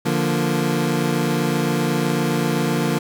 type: chord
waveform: 25% pulse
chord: Bb major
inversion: first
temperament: equal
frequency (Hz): 146.83 / 174.61 / 233.1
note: D3 / F3 / Bb3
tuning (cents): 0 / 0 / 0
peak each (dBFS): -19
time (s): 0.05-2.99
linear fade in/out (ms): 10
effects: none